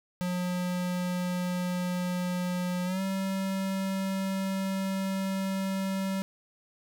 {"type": "tone with pitch glide", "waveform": "square", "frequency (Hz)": [179.6, 192.49], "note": ["F3", "G3"], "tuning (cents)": [49, -31], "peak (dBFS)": -29, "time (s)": [0.21, 6.22], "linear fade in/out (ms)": 0, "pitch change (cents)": 120, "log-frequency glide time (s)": [2.85, 3.01], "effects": []}